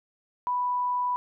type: tone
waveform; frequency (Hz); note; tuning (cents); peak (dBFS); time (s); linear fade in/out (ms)
sine; 987.8; B5; 0; -24; 0.47-1.16; 0
effects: none